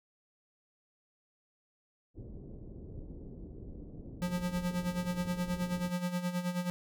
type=low-pass noise; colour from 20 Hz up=pink; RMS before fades=-46 dBFS; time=2.14-5.92 s; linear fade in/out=50 ms; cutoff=420 Hz; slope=24 dB/octave
type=tone with tremolo; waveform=square; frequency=178 Hz; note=F3; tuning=33 cents sharp; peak=-30 dBFS; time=4.22-6.7 s; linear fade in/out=0 ms; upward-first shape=sine; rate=9.4 Hz; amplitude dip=70%
effects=none